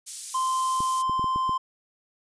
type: high-pass noise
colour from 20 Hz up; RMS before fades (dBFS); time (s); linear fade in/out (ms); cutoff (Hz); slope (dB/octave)
white; -33; 0.06-1.03; 20; 6000; 12
type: tone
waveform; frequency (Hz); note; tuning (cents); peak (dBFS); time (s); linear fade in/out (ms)
triangle; 1041; C6; -9; -21; 0.34-1.58; 10
type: clicks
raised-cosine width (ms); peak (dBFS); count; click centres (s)
3; -22; 6; 0.805 / 1.096 / 1.195 / 1.243 / 1.36 / 1.494
effects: resampled to 22050 Hz